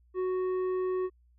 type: tone with tanh clipping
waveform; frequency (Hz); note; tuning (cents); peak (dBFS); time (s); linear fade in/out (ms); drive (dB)
sine; 370; F#4; 0; -29; 0.14-1.1; 50; 8
effects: added 60 Hz sine -60 dBFS peak until 1.38 s